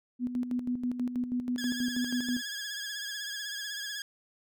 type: tone with tremolo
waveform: sine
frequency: 247.1 Hz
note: B3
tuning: 1 cent sharp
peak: -27 dBFS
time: 0.19-2.42 s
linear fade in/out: 50 ms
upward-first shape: square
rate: 6.2 Hz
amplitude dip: 60%
type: tone with vibrato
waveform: 15% pulse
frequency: 1661.2 Hz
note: G#6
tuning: in tune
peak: -29 dBFS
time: 1.58-4.02 s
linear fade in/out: 2 ms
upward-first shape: triangle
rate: 16 Hz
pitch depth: 66 cents each way
effects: none